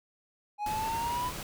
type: exponential sweep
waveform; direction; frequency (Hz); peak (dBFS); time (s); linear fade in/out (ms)
triangle; up; 824 to 1008; -28; 0.58-1.32; 50
type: noise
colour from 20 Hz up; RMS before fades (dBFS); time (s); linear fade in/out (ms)
pink; -39; 0.66-1.43; 2
effects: none